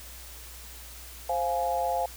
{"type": "chord", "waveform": "sine", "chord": "F minor", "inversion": "second", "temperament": "just", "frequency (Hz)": [523.8, 698.5, 838.1], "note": ["C5", "F5", "Ab5"], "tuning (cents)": [2, 0, 16], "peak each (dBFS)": [-31, -28, -30], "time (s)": [1.29, 2.06], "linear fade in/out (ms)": 5, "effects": ["added 60 Hz sine -46 dBFS peak until 2.16 s", "white hiss -46 dBFS RMS until 2.16 s"]}